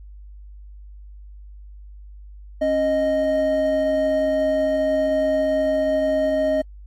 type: tone pair together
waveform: triangle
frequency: 272.9 / 621.2 Hz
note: C#4 / D#5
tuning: -27 / -3 cents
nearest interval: octave + major second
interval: 1424 cents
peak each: -23 / -16 dBFS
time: 2.61-6.62 s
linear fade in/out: 10 ms
effects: added 50 Hz sine -38 dBFS peak until 6.86 s + AAC 48 kbps